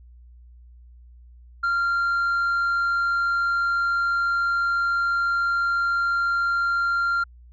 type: tone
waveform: sine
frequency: 1387 Hz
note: F6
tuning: 12 cents flat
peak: -17 dBFS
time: 1.63-7.24 s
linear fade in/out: 10 ms
effects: tanh soft clip ceiling -19 dBFS + added 60 Hz sine -45 dBFS peak until 7.52 s